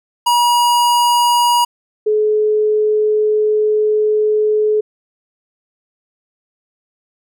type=tone pair in turn; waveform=square / sine; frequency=960 / 426.6 Hz; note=B5 / G#4; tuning=-49 / +46 cents; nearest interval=octave + major second; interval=1405 cents; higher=first; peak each=-11 dBFS; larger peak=neither; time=0.26-1.65 / 2.06-4.81 s; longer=second; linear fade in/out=10 ms; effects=none